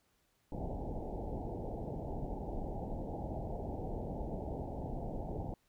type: low-pass noise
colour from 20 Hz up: pink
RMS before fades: -40 dBFS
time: 0.52-5.54 s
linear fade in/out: 2 ms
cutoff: 870 Hz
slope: 96 dB/octave
effects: pink hiss -75 dBFS RMS until 5.68 s